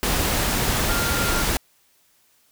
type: tone in noise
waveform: sine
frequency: 1396.9 Hz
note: F6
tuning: in tune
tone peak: -27 dBFS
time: 0.89-1.42 s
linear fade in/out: 0 ms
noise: pink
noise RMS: -22 dBFS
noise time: 0.03-1.57 s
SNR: -8 dB
effects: white hiss -61 dBFS RMS until 2.51 s